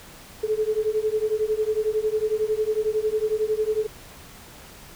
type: beating tone pair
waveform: sine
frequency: 426.2 / 437.2 Hz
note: G#4 / A4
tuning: +45 / -11 cents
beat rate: 11 Hz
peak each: -24 dBFS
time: 0.43-3.87 s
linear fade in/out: 10 ms
effects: pink hiss -45 dBFS RMS until 4.95 s